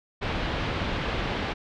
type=low-pass noise; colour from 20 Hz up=pink; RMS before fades=-29 dBFS; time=0.21-1.54 s; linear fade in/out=20 ms; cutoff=3700 Hz; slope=24 dB/octave; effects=none